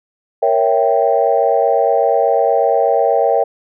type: chord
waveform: sine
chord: A# diminished seventh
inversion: none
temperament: equal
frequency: 466.2 / 554.4 / 659.3 / 784 Hz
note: A#4 / C#5 / E5 / G5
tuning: 0 / 0 / 0 / 0 cents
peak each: -16 dBFS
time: 0.42-3.44 s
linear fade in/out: 10 ms
effects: tanh soft clip ceiling 0 dBFS